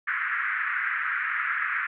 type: band-pass noise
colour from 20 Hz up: white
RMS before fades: -28 dBFS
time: 0.07-1.87 s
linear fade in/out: 10 ms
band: 1300 to 2000 Hz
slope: 48 dB/octave
effects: none